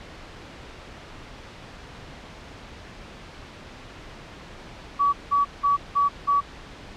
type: tone bursts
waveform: sine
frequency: 1139 Hz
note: C#6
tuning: 47 cents sharp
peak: -17 dBFS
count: 5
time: 4.99-6.41 s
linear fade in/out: 20 ms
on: 140 ms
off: 180 ms
effects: pink hiss -42 dBFS RMS until 6.96 s + low-pass 4000 Hz 12 dB/octave